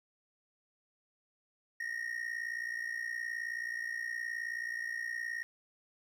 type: ring-modulated tone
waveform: triangle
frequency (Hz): 1864.7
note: A#6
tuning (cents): 0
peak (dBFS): -31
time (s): 1.8-5.43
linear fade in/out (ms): 0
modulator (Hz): 29.5
effects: none